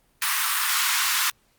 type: high-pass noise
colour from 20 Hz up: pink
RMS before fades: -23 dBFS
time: 0.22-1.3 s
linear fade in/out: 2 ms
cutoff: 1000 Hz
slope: 48 dB/octave
effects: pink hiss -64 dBFS RMS until 1.58 s + Opus 32 kbps